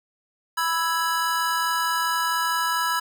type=chord; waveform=square; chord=E major; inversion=second; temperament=equal; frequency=987.8 / 1318.5 / 1661.2 Hz; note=B5 / E6 / G#6; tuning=0 / 0 / 0 cents; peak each=-26 / -27 / -28 dBFS; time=0.57-3 s; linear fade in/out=10 ms; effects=none